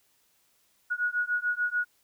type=beating tone pair; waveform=sine; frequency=1452 / 1458.8 Hz; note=F#6 / F#6; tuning=-33 / -25 cents; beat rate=6.8 Hz; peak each=-29 dBFS; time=0.9-1.85 s; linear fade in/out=20 ms; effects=white hiss -68 dBFS RMS until 2.03 s